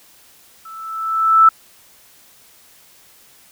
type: tone with level ramp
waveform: sine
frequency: 1318.5 Hz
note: E6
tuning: in tune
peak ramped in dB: -34 to -4 dBFS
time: 0.65-1.49 s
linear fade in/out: 5 ms
effects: white hiss -49 dBFS RMS until 3.51 s